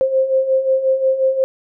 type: beating tone pair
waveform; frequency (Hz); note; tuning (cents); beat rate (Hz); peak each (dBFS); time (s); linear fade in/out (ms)
sine; 524 / 529.6; C5 / C5; +2 / +21; 5.6; -20 / -14; 0.01-1.44; 0
effects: none